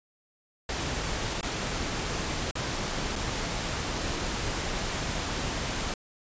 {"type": "noise with dropouts", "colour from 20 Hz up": "pink", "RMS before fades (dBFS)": -31, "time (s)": [0.69, 5.94], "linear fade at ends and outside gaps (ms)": 2, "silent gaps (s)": [[1.411, 1.429], [2.511, 2.554], [3.156, 3.16]], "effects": ["resampled to 16000 Hz"]}